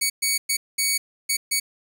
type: tone bursts at uneven times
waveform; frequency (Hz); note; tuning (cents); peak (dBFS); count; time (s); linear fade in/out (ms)
10% pulse; 2240; C#7; +18; -11; 6; 0.01-0.1 / 0.22-0.38 / 0.49-0.57 / 0.78-0.98 / 1.29-1.37 / 1.51-1.6; 10
effects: 8-bit